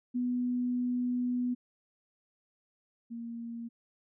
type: tone pair in turn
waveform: sine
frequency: 246.9 / 233 Hz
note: B3 / A#3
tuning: 0 / -1 cents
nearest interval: minor second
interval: 101 cents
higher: first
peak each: -28 / -37 dBFS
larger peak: first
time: 0.14-1.55 / 3.1-3.69 s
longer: first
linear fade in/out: 20 ms
effects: none